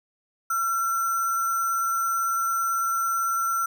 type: tone with sample-and-hold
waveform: sine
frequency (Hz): 1359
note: F6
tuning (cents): -48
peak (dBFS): -22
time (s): 0.5-3.66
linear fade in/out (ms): 5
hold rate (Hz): 7350
effects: none